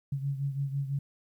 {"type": "beating tone pair", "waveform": "sine", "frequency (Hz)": [138, 144], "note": ["C#3", "D3"], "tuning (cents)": [-7, -34], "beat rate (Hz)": 6, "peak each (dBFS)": [-30, -36], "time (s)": [0.12, 0.99], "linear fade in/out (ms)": 5, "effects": ["11-bit"]}